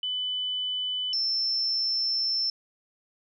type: tone pair in turn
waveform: sine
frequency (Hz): 3000 / 5339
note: F#7 / E8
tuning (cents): +23 / +21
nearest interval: minor seventh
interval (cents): 998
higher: second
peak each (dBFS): -27 / -24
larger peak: second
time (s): 0.03-1.13 / 1.13-2.5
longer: second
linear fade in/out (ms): 2
effects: none